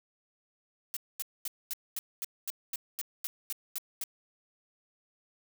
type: noise bursts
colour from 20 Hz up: blue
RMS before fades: -35 dBFS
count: 13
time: 0.94-4.038 s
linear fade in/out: 0 ms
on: 26 ms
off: 230 ms
effects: none